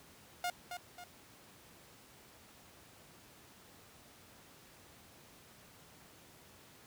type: tone with echo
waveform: sawtooth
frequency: 712 Hz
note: F5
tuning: 33 cents sharp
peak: -30 dBFS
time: 0.44-0.5 s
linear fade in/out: 2 ms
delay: 270 ms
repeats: 2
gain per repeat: -7 dB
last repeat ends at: 1.04 s
effects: pink hiss -59 dBFS RMS until 6.86 s + high-pass 80 Hz 12 dB/octave